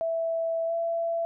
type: tone with pitch glide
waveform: sine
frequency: 659.3 to 670 Hz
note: E5 to E5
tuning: 0 to +28 cents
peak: -25 dBFS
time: 0.01-1.25 s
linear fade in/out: 0 ms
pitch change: +28 cents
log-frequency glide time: 0.66-0.73 s
effects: none